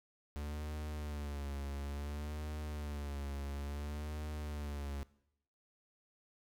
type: tone with vibrato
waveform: 45% pulse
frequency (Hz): 72.9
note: D2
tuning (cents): -12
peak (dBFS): -39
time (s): 0.36-5.03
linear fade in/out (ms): 0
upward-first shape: sine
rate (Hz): 0.58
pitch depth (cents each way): 67
effects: noise-tail reverb RT60 0.8 s tail -20 dB re dry